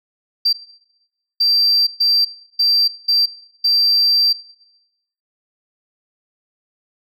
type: tone bursts at uneven times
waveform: sine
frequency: 4699 Hz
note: D8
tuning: in tune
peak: -10 dBFS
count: 6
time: 0.45-0.53 / 1.4-1.87 / 2-2.25 / 2.59-2.88 / 3.08-3.26 / 3.64-4.33 s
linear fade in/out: 10 ms
effects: noise-tail reverb RT60 0.9 s tail -20 dB re dry + tanh soft clip ceiling -9 dBFS